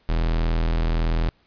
45% pulse tone, 40.98 Hz, E1, 9 cents flat, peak -19 dBFS, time 0.09-1.29 s, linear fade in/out 0 ms, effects pink hiss -62 dBFS RMS until 1.46 s + resampled to 11025 Hz

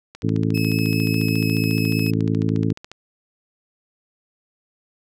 click train, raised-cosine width 0.2 ms, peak -20 dBFS, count 40, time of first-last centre 0.15-2.916 s, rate 14.1 Hz
harmonic tone, 54.6 Hz, A1, 13 cents flat, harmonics 2 / 3 / 4 / 5 / 6 / 7 / 8, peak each -22 / -23 / -26 / -24 / -29 / -39 / -31 dBFS, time 0.23-2.73 s, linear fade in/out 10 ms
30% pulse tone with vibrato, 2579 Hz, E7, 39 cents flat, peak -24 dBFS, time 0.54-2.11 s, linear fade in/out 10 ms, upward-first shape triangle, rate 5.1 Hz, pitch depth 9 cents each way
effects none

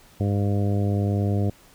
harmonic tone, 101.1 Hz, G#2, 46 cents flat, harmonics 1 / 2 / 3 / 4 / 5 / 6 / 7, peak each -21 / -27 / -31 / -33 / -35 / -37 / -38 dBFS, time 0.2-1.5 s, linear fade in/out 5 ms, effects pink hiss -53 dBFS RMS until 1.74 s

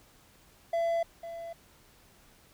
triangle tone with echo, 672 Hz, E5, 33 cents sharp, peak -24 dBFS, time 0.73-1.03 s, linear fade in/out 5 ms, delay 500 ms, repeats 1, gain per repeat -12 dB, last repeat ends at 1.53 s, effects pink hiss -60 dBFS RMS until 2.53 s

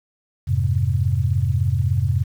sine chord, F minor, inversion none, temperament equal, 87.31 / 103.83 / 130.81 Hz, F2 / Ab2 / C3, 0 / 0 / 0 cents, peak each -21 dBFS, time 0.47-2.24 s, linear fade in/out 20 ms, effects 8-bit

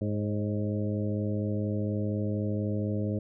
harmonic tone with a mistuned harmonic, 104.2 Hz, G#2, 6 cents sharp, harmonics 1 / 2 / 3 / 4 / 5 / 6, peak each -30 / -32 / -36 / -39 / -38 / -43 dBFS, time 0.01-3.19 s, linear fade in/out 5 ms, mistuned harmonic 5, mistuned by +37 cents, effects none

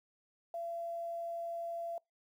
sine tone with quantisation, 678 Hz, E5, 49 cents sharp, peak -37 dBFS, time 0.54-1.98 s, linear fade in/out 2 ms, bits 11, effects noise-tail reverb RT60 0.2 s tail -26 dB re dry

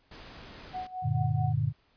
pink noise, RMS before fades -47 dBFS, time 0.11-0.87 s, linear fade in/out 5 ms
sine tone with tremolo, 740 Hz, F#5, in tune, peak -32 dBFS, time 0.73-1.54 s, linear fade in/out 20 ms, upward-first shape sine, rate 4.6 Hz, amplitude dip 80%
sine chord, G minor, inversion none, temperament equal with one note detuned, 95.48 / 116.54 / 146.83 Hz, G2 / Bb2 / D3, -45 / 0 / 0 cents, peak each -32 / -28 / -29 dBFS, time 1.02-1.73 s, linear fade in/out 50 ms
effects pink hiss -67 dBFS RMS until 1.96 s + resampled to 11025 Hz

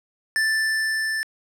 square tone with level ramp, 1764 Hz, A6, 4 cents sharp, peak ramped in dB -19 to -24 dBFS, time 0.36-1.23 s, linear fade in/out 0 ms, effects low-pass 11000 Hz 12 dB/octave

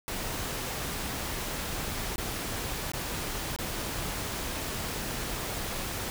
pink noise with dropouts, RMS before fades -34 dBFS, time 0.08-6.1 s, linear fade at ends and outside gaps 0 ms, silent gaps 2.159-2.181 / 2.918-2.935 / 3.562-3.587 s, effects none

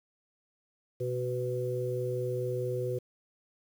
harmonic tone, 124.6 Hz, B2, 16 cents sharp, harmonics 1 / 3 / 4, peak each -34 / -34 / -34 dBFS, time 1-2.99 s, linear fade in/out 10 ms, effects 9-bit

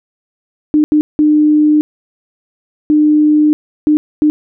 sine tone bursts at uneven times, 302 Hz, D4, 48 cents sharp, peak -6 dBFS, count 6, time 0.74-0.84 / 0.92-1.01 / 1.19-1.81 / 2.9-3.53 / 3.87-3.97 / 4.22-4.3 s, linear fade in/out 0 ms, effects none

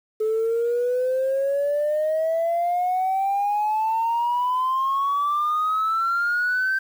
sine exponential sweep, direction up, 430.9 to 1565 Hz, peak -18 dBFS, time 0.2-6.79 s, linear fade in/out 10 ms, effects tanh soft clip ceiling -17 dBFS + 8-bit

